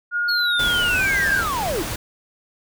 sine tone with pitch glide, 1429 to 1594.8 Hz, F6 to G6, +39 to +29 cents, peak -19 dBFS, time 0.11-1.44 s, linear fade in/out 50 ms, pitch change +190 cents, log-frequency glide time 0.88-1.09 s
triangle linear sweep, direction down, 4396 to 278.4 Hz, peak -20 dBFS, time 0.28-1.83 s, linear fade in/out 10 ms
pink noise, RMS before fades -28 dBFS, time 0.59-1.96 s, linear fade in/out 5 ms
effects none

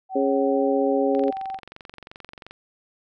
sine tone with pitch glide, 760 to 771.1 Hz, F#5 to G5, +46 to -29 cents, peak -28 dBFS, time 0.09-1.6 s, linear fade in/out 50 ms, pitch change +25 cents, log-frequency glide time 0.52-0.6 s
harmonic tone, 137.3 Hz, C#3, 16 cents flat, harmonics 2 / 3 / 4, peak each -23 / -23 / -23 dBFS, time 0.15-1.31 s, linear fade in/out 10 ms
click train, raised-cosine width 0.3 ms, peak -24 dBFS, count 32, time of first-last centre 1.15-2.51 s, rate 22.8 Hz
effects none

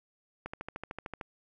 click train, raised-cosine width 0.5 ms, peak -23 dBFS, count 11, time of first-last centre 0.46-1.212 s, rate 13.3 Hz, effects none

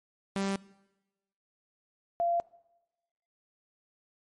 sawtooth / sine tone pair in turn, 196 / 687.3 Hz, G3 / F5, 0 / -28 cents, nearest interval octave + minor seventh, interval 2172 cents, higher second, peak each -25 dBFS, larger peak neither, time 0.36-0.56 / 2.2-2.4 s, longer neither, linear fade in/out 0 ms, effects noise-tail reverb RT60 1.0 s tail -21 dB re dry + MP3 48 kbps

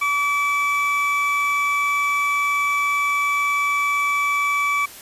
triangle tone pair together, 1146 / 2309 Hz, D6 / D7, -43 / -30 cents, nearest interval octave, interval 1213 cents, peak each -19 dBFS, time 0.01-4.86 s, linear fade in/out 10 ms, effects white hiss -40 dBFS RMS until 5.01 s + resampled to 32000 Hz

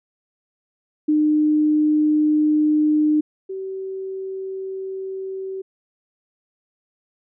sine tone pair in turn, 303.7 / 382.6 Hz, D#4 / G4, -42 / -42 cents, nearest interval major third, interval 400 cents, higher second, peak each -14 / -26 dBFS, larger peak first, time 1.08-3.21 / 3.49-5.62 s, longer neither, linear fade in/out 10 ms, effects none

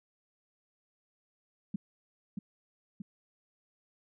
sine tone with echo, 199.2 Hz, G3, 28 cents sharp, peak -29 dBFS, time 1.74-1.76 s, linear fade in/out 5 ms, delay 630 ms, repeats 2, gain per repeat -4 dB, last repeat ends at 3.02 s, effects none

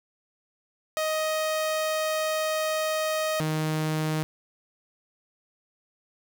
sawtooth tone pair in turn, 626 / 155.96 Hz, D#5 / D#3, +10 / +4 cents, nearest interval 2 octaves, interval 2406 cents, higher first, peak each -21 dBFS, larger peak neither, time 0.97-3.4 / 3.4-4.23 s, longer first, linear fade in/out 0 ms, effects none

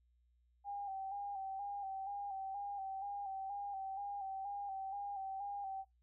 sine tone with vibrato, 790 Hz, G5, 13 cents sharp, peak -40 dBFS, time 0.64-5.85 s, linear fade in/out 50 ms, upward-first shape square, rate 2.1 Hz, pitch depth 39 cents each way, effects noise-tail reverb RT60 0.2 s tail -24 dB re dry + added 60 Hz sine -70 dBFS peak until 6.02 s

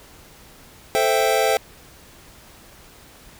square chord, A minor seventh, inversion none, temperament equal with one note detuned, 440 / 523.3 / 663.8 / 784 Hz, A4 / C5 / E5 / G5, 0 / 0 / +12 / 0 cents, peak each -23 dBFS, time 0.95-1.57 s, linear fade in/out 0 ms, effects pink hiss -47 dBFS RMS until 3.39 s

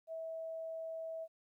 sine tone, 650 Hz, E5, 24 cents flat, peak -40 dBFS, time 0.07-1.28 s, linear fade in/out 50 ms, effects 13-bit

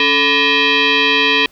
sine tone with frequency modulation, 280 Hz, C#4, 18 cents sharp, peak -10 dBFS, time 0-1.46 s, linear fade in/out 2 ms, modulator 720 Hz, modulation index 4.8, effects pink hiss -51 dBFS RMS until 1.51 s

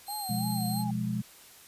5% pulse tone, 4186 Hz, C8, in tune, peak -28 dBFS, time 0.06-0.85 s, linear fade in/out 50 ms
sine tone with vibrato, 782 Hz, G5, 4 cents flat, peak -36 dBFS, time 0.08-0.91 s, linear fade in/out 5 ms, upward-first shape sine, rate 3 Hz, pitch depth 140 cents each way
sine chord, F diminished, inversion second, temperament equal, 123.47 / 174.61 / 207.7 Hz, Cb3 / F3 / Ab3, 0 / 0 / 0 cents, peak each -33 / -35 / -31 dBFS, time 0.29-1.22 s, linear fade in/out 10 ms
effects white hiss -53 dBFS RMS until 1.67 s + resampled to 32000 Hz

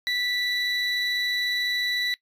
triangle tone pair together, 1968 / 3947 Hz, B6 / B7, -7 / -2 cents, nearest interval octave, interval 1205 cents, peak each -24 dBFS, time 0.07-2.14 s, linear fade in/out 0 ms, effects noise-tail reverb RT60 0.1 s tail -21 dB re dry + tanh soft clip ceiling -16 dBFS

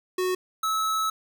square tone pair in turn, 368.1 / 1298.2 Hz, F#4 / E6, -9 / -27 cents, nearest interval octave + minor seventh, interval 2182 cents, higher second, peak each -24 dBFS, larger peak neither, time 0.18-0.35 / 0.63-1.1 s, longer second, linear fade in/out 5 ms, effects 10-bit

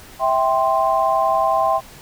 sine chord, C major, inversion first, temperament just, 654.1 / 784.9 / 1046.5 Hz, E5 / G5 / C6, -14 / +2 / 0 cents, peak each -19 dBFS, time 0.19-1.81 s, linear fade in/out 50 ms, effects pink hiss -42 dBFS RMS until 2.01 s

